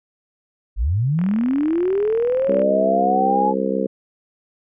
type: linear sweep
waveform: sine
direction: up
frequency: 42.41 to 857 Hz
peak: -16 dBFS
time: 0.76-3.54 s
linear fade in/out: 50 ms
type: click train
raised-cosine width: 0.5 ms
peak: -20 dBFS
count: 59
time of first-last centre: 1.19-2.619 s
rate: 40.6 Hz
type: harmonic tone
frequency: 66 Hz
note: C2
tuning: 16 cents sharp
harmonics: 3 / 4 / 5 / 6 / 7 / 8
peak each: -24 / -26 / -29 / -27 / -24 / -25 dBFS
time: 2.48-3.87 s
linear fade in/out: 10 ms
effects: none